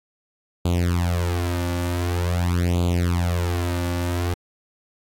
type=tone with flanger; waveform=sawtooth; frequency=87.5 Hz; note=F2; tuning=4 cents sharp; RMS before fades=-22 dBFS; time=0.65-4.34 s; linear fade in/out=5 ms; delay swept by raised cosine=0.27 to 3.47 ms; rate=0.46 Hz; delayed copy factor=+1; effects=AAC 64 kbps